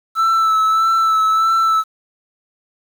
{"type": "tone with vibrato", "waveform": "triangle", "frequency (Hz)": 1318.5, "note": "E6", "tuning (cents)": 0, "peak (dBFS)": -10, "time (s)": [0.15, 1.84], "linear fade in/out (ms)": 50, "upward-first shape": "sine", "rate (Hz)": 1.6, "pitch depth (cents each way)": 24, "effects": ["7-bit"]}